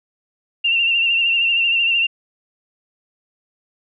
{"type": "tone with vibrato", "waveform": "sine", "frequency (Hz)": 2748, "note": "F7", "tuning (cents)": -29, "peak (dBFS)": -14, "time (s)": [0.64, 2.07], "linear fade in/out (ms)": 10, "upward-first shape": "sine", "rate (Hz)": 13, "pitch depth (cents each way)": 43, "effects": []}